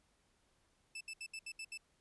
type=tone bursts; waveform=sawtooth; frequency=2637 Hz; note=E7; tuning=in tune; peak=-40 dBFS; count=7; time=0.95-1.776 s; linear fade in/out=5 ms; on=58 ms; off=70 ms; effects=pink hiss -75 dBFS RMS until 2 s + resampled to 24000 Hz